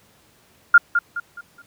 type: tone with echo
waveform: sine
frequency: 1407 Hz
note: F6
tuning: 12 cents sharp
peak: -5 dBFS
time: 0.74-0.78 s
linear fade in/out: 5 ms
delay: 210 ms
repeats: 4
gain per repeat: -9 dB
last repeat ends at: 1.62 s
effects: pink hiss -56 dBFS RMS until 1.66 s + high-pass 80 Hz 12 dB/octave